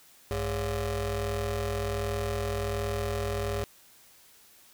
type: ring-modulated tone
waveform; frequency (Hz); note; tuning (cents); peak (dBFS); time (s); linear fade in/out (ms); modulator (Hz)
25% pulse; 155.56; D#3; 0; -22; 0.31-3.64; 0; 254
effects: white hiss -57 dBFS RMS until 4.73 s